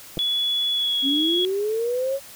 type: clicks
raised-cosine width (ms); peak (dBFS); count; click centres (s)
2; -17; 2; 0.172 / 0.178
type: tone with pitch glide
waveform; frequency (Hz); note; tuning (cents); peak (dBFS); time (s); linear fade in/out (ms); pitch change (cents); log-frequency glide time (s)
sine; 3400 to 3338; G#7 to G#7; +40 to +8; -20; 0.19-1.45; 0; -32; 0.72-0.99
type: linear sweep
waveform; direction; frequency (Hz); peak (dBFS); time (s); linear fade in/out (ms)
sine; up; 261.6 to 558; -21; 1.02-2.2; 50
effects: white hiss -43 dBFS RMS until 2.35 s